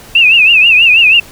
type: tone with vibrato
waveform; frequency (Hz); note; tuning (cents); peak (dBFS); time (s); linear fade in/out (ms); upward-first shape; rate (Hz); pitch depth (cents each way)
sine; 2637; E7; 0; -3; 0.15-1.2; 5; triangle; 6.2; 150
effects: pink hiss -35 dBFS RMS until 1.31 s